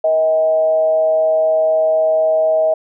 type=tone with frequency modulation; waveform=sine; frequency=635 Hz; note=D#5; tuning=35 cents sharp; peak=-11 dBFS; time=0.04-2.74 s; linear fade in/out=5 ms; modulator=164 Hz; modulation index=0.33; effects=none